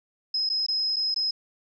sine tone with dropouts, 5110 Hz, D#8, 45 cents sharp, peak -23 dBFS, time 0.34-1.31 s, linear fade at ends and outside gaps 5 ms, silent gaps 0.492-0.499 / 0.665-0.684 / 0.961-0.965 / 1.144-1.161 s, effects none

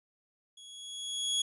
sawtooth tone with level ramp, 3343 Hz, G#7, 11 cents sharp, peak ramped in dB -47 to -23 dBFS, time 0.57-1.42 s, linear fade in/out 5 ms, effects resampled to 24000 Hz

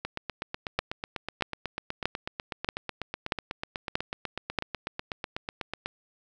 two click trains, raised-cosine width 0.3 ms, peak -16 / -9 dBFS, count 48 / 7, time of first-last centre 0.05-5.86 / 0.79-4.587 s, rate 8.09 / 1.58 Hz, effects none

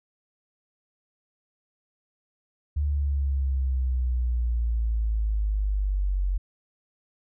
sine exponential sweep, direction down, 73.7 to 45.89 Hz, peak -22 dBFS, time 2.76-6.38 s, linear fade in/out 10 ms, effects none

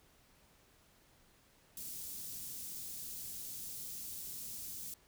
white band-stop noise, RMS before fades -45 dBFS, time 1.77-4.94 s, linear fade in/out 2 ms, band 230 to 5600 Hz, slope 12 dB/octave, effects pink hiss -67 dBFS RMS until 5.07 s

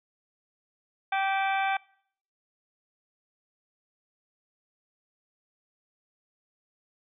harmonic tone with a mistuned harmonic, 388.9 Hz, G4, 14 cents flat, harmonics 2 / 3 / 4 / 5 / 6 / 7 / 8 / 9, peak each -26 / -37 / -32 / -41 / -34 / -45 / -47 / -42 dBFS, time 1.12-1.77 s, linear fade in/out 5 ms, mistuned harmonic 7, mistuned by -84 cents, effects noise-tail reverb RT60 0.6 s tail -24 dB re dry

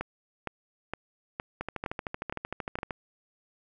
two click trains, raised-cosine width 0.5 ms, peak -17 / -18 dBFS, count 7 / 18, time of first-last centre 0.01-2.788 / 1.61-2.908 s, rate 2.16 / 13.1 Hz, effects none

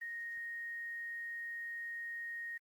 sine tone with quantisation, 1864.7 Hz, A#6, in tune, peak -40 dBFS, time 0.01-2.58 s, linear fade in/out 10 ms, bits 11, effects Opus 24 kbps

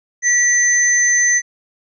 sine tone pair together, 1938 / 6153 Hz, B6 / G8, -33 / -33 cents, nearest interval octave + minor sixth, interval 2000 cents, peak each -14 dBFS, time 0.22-1.42 s, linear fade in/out 50 ms, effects none

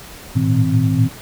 sine tone cluster, 107 / 114.5 / 119 / 159.5 / 261.3 Hz, A2 / A#2 / A#2 / D#3 / C4, -48 / -31 / +36 / +43 / -2 cents, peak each -19 dBFS, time 0.35-1.09 s, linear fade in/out 20 ms, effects pink hiss -37 dBFS RMS until 1.21 s

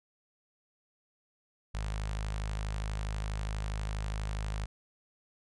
sawtooth tone with notch filter, 52.3 Hz, G#1, 13 cents sharp, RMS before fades -35 dBFS, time 1.74-4.66 s, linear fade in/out 10 ms, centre 310 Hz, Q 0.56, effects resampled to 22050 Hz

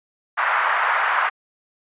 white band-pass noise, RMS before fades -20 dBFS, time 0.37-1.3 s, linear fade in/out 20 ms, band 830 to 1700 Hz, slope 24 dB/octave, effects resampled to 8000 Hz

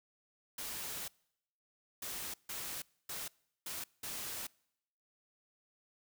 white noise bursts at uneven times, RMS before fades -42 dBFS, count 6, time 0.58-1.08 / 2.02-2.34 / 2.49-2.82 / 3.09-3.28 / 3.66-3.84 / 4.03-4.47 s, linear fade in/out 5 ms, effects noise-tail reverb RT60 0.8 s tail -26 dB re dry

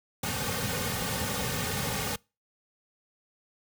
pink noise with comb filter, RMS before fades -31 dBFS, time 0.23-2.16 s, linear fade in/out 5 ms, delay 3 ms, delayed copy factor -1, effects noise-tail reverb RT60 0.3 s tail -26 dB re dry + high-pass 60 Hz 12 dB/octave

